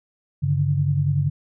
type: tone cluster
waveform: sine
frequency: 97.6 / 142.2 / 152.6 Hz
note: G2 / C#3 / D#3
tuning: -7 / +45 / -33 cents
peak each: -24 / -19 / -28 dBFS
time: 0.42-1.3 s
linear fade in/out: 20 ms
effects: none